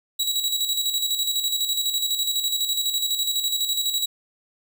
sawtooth tone with tremolo, 3886 Hz, B7, 29 cents flat, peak -17 dBFS, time 0.19-4.06 s, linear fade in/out 10 ms, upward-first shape square, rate 12 Hz, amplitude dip 50%, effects none

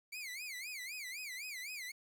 sawtooth tone with vibrato, 2231 Hz, C#7, 11 cents sharp, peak -39 dBFS, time 0.12-1.92 s, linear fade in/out 10 ms, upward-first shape sine, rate 3.9 Hz, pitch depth 220 cents each way, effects 11-bit

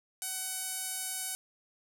sawtooth tone with band-pass filter, 751 Hz, F#5, 26 cents sharp, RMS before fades -37 dBFS, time 0.22-1.35 s, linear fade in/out 0 ms, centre 10000 Hz, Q 1.9, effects none

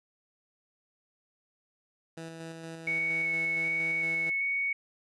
15% pulse tone with tremolo, 163.6 Hz, E3, 13 cents flat, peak -33 dBFS, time 2.17-4.3 s, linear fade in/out 5 ms, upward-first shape square, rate 4.3 Hz, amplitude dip 30%
sine tone with vibrato, 2217 Hz, C#7, in tune, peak -27 dBFS, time 2.87-4.73 s, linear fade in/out 5 ms, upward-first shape square, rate 1.3 Hz, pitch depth 9 cents each way
effects resampled to 24000 Hz

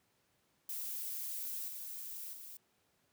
violet noise with level steps, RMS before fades -41 / -45 / -50 dBFS, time 0.69-2.57 s, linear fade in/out 2 ms, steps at 1.68 / 2.33 s, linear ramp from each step 2 ms, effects pink hiss -75 dBFS RMS until 3.12 s + high-pass 100 Hz 12 dB/octave

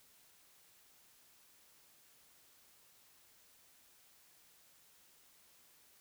silence, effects white hiss -66 dBFS RMS until 6 s

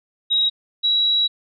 sine tone pair in turn, 3819 / 3886 Hz, A#7 / B7, +41 / -29 cents, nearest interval unison, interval 30 cents, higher second, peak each -15 dBFS, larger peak neither, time 0.3-0.5 / 0.83-1.28 s, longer second, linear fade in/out 20 ms, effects none

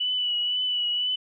sine tone with vibrato, 2960 Hz, F#7, in tune, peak -23 dBFS, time 0-1.16 s, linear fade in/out 10 ms, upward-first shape triangle, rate 2 Hz, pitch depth 32 cents each way, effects none

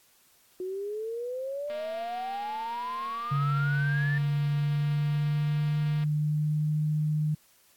sine exponential sweep, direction up, 363.2 to 1794 Hz, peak -31 dBFS, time 0.6-4.18 s, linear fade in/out 2 ms
click train, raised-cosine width 0.3 ms, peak -30 dBFS, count 1016, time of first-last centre 1.7-6.038 s, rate 234 Hz
sine tone with pitch glide, 141.5 to 152.53 Hz, C#3 to D#3, +36 to -34 cents, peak -24 dBFS, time 3.31-7.35 s, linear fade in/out 10 ms, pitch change +130 cents, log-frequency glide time 3.44-6.77 s
effects white hiss -62 dBFS RMS until 7.76 s + AAC 64 kbps

